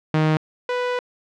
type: tone pair in turn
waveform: sawtooth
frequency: 155.8 / 494.6 Hz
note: D#3 / B4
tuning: +3 / +3 cents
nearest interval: octave + minor sixth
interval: 2000 cents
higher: second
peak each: -12 / -17 dBFS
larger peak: first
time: 0.14-0.37 / 0.69-0.99 s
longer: second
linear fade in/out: 2 ms
effects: low-pass 3000 Hz 12 dB/octave